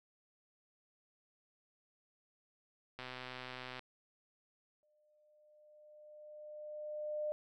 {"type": "click train", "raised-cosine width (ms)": 0.3, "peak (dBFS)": -29, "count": 103, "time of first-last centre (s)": [2.99, 3.793], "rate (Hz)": 127}
{"type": "tone with exponential growth", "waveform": "sine", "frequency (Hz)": 603, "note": "D5", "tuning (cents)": 46, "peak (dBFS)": -34, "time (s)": [4.83, 7.32], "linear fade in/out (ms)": 0, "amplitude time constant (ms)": 540}
{"effects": []}